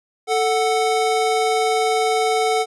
square tone pair together, 440 / 740 Hz, A4 / F#5, 0 / 0 cents, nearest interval major sixth, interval 900 cents, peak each -20 dBFS, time 0.27-2.66 s, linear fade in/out 50 ms, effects resampled to 24000 Hz

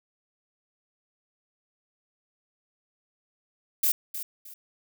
violet noise with echo, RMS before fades -23 dBFS, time 3.83-3.92 s, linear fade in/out 5 ms, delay 310 ms, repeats 2, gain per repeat -11 dB, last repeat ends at 4.54 s, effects none

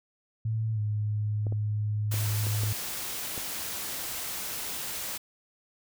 sine tone with pitch glide, 110.9 to 105.53 Hz, A2 to G#2, +14 to +28 cents, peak -26 dBFS, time 0.45-2.73 s, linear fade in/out 5 ms, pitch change -86 cents, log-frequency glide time 0.74-0.79 s
clicks, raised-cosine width 2 ms, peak -25 dBFS, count 6, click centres 1.468 / 1.524 / 2.141 / 2.468 / 2.635 / 3.378 s
white noise, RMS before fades -35 dBFS, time 2.11-5.18 s, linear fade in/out 10 ms
effects none

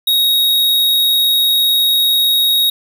square tone, 3771 Hz, A#7, 19 cents sharp, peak -11 dBFS, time 0.07-2.7 s, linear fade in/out 5 ms, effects none

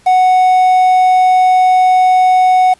triangle tone with quantisation, 740 Hz, F#5, in tune, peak -4 dBFS, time 0.06-2.74 s, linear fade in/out 10 ms, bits 5, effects pink hiss -48 dBFS RMS until 2.79 s + resampled to 24000 Hz

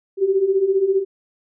sine beating tone pair, 375.1 / 390.1 Hz, F#4 / G4, +24 / -8 cents, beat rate 15 Hz, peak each -21 / -16 dBFS, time 0.17-1.05 s, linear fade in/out 50 ms, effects none

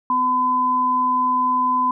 sine tone pair together, 252.5 / 1012 Hz, B3 / B5, +39 / +42 cents, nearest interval 2 octaves, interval 2403 cents, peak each -27 / -16 dBFS, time 0.1-1.91 s, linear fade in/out 2 ms, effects none

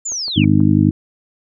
sine linear sweep, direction down, 7300 to 2199 Hz, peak -20 dBFS, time 0.05-0.45 s, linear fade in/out 10 ms
click train, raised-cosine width 1 ms, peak -24 dBFS, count 4, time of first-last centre 0.12-0.604 s, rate 6.2 Hz
harmonic tone, 51 Hz, G#1, 31 cents flat, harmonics 2 / 3 / 4 / 5 / 6, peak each -16 / -16 / -16 / -16 / -16 dBFS, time 0.36-0.91 s, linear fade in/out 10 ms
effects none

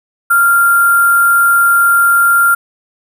sine tone with sample-and-hold, 1389 Hz, F6, 10 cents flat, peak -6 dBFS, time 0.3-2.55 s, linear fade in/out 10 ms, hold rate 11025 Hz, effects none

